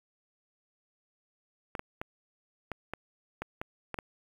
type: clicks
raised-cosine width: 0.5 ms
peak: -20 dBFS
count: 9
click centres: 1.752 / 1.794 / 2.015 / 2.717 / 2.936 / 3.42 / 3.615 / 3.943 / 3.988 s
effects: 8-bit